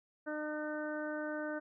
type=harmonic tone; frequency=303.1 Hz; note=D#4; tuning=45 cents flat; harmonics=1 / 2 / 3 / 4 / 5 / 6; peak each=-40 / -40 / -50 / -50 / -43 / -53 dBFS; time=0.26-1.6 s; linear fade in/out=20 ms; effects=none